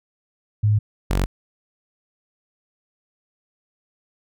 sine / sawtooth tone pair in turn, 105.5 / 46.99 Hz, G#2 / F#1, +28 / +28 cents, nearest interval octave + major second, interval 1400 cents, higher first, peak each -14 dBFS, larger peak neither, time 0.63-0.79 / 1.1-1.26 s, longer neither, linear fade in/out 10 ms, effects none

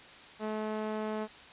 sawtooth tone with band-pass filter, 215.5 Hz, A3, 36 cents flat, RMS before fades -35 dBFS, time 0.39-1.28 s, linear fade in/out 50 ms, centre 610 Hz, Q 0.72, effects white hiss -51 dBFS RMS until 1.52 s + resampled to 8000 Hz

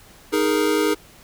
square chord, D# suspended fourth, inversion none, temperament equal, 311.1 / 415.3 / 466.2 Hz, D#4 / G#4 / A#4, 0 / 0 / 0 cents, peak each -22 / -22 / -24 dBFS, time 0.32-0.95 s, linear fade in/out 20 ms, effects pink hiss -48 dBFS RMS until 1.23 s

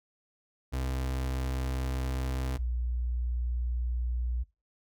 35% pulse / sine tone pair in turn, 64.9 / 60.31 Hz, C2 / B1, -13 / -40 cents, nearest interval minor second, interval 127 cents, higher first, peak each -28 dBFS, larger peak neither, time 0.72-2.58 / 2.58-4.44 s, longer neither, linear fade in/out 20 ms, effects noise-tail reverb RT60 0.3 s tail -23 dB re dry

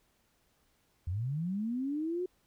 sine linear sweep, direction up, 80.1 to 370 Hz, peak -31 dBFS, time 1.07-2.26 s, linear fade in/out 5 ms, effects pink hiss -72 dBFS RMS until 2.46 s

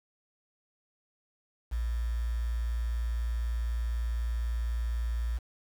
sine tone with quantisation, 58 Hz, A#1, 8 cents flat, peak -28 dBFS, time 1.71-5.39 s, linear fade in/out 20 ms, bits 8, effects none

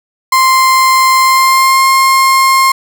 35% pulse tone with pitch glide, 1046.5 to 1064.8 Hz, C6 to C6, 0 to +30 cents, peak -4 dBFS, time 0.32-2.72 s, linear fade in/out 5 ms, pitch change +30 cents, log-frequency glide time 1.21-1.87 s, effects none

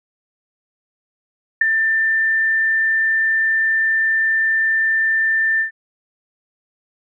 sine tone with ADSR envelope, 1785 Hz, A6, 24 cents sharp, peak -7 dBFS, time 1.61-5.71 s, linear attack 6 ms, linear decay 9 ms, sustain -7 dB, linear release 110 ms, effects none

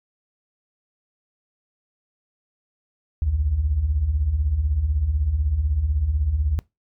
sine beating tone pair, 60.6 / 76.6 Hz, B1 / D#2, -32 / -27 cents, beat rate 16 Hz, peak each -25 / -19 dBFS, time 3.22-6.59 s, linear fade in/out 0 ms, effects noise-tail reverb RT60 0.2 s tail -23 dB re dry + tanh soft clip ceiling -11 dBFS

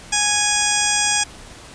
harmonic tone with a mistuned harmonic, 830.6 Hz, G#5, in tune, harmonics 1 / 2 / 3 / 4 / 6 / 7 / 8 / 9 / 10, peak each -25 / -25 / -25 / -25 / -25 / -25 / -25 / -25 / -25 dBFS, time 0.12-1.24 s, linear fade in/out 10 ms, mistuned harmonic 3, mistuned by -17 cents, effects pink hiss -40 dBFS RMS until 1.74 s + resampled to 22050 Hz

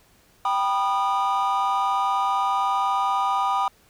triangle chord, G augmented, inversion none, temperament just, 784 / 980 / 1225 Hz, G5 / B5 / D#6, 0 / -14 / -27 cents, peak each -22 dBFS, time 0.45-3.68 s, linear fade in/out 2 ms, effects tanh soft clip ceiling -12 dBFS + pink hiss -58 dBFS RMS until 3.89 s

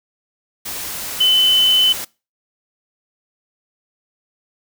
sine tone in noise, 3028 Hz, F#7, 39 cents sharp, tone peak -10 dBFS, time 1.2-1.93 s, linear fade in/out 10 ms, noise white, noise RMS -27 dBFS, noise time 0.65-2.05 s, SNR +14 dB, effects noise-tail reverb RT60 0.3 s tail -23 dB re dry

